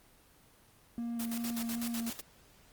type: tone with vibrato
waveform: triangle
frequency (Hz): 233.1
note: A#3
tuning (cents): 0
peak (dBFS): -32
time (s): 0.98-2.1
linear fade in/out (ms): 0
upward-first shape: square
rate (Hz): 2.6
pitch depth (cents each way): 12
type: noise with tremolo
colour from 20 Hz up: white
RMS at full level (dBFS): -40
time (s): 1.19-2.21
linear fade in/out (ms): 10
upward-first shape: square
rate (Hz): 8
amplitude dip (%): 75
effects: pink hiss -62 dBFS RMS until 2.72 s + Opus 24 kbps